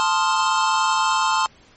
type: chord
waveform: square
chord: F dominant seventh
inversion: first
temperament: equal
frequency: 880 / 1046.5 / 1244.5 / 1396.9 Hz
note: A5 / C6 / Eb6 / F6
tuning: 0 / 0 / 0 / 0 cents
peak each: -22 / -21 / -27 / -27 dBFS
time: 0-1.46 s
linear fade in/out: 0 ms
effects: pink hiss -52 dBFS RMS until 1.76 s + MP3 32 kbps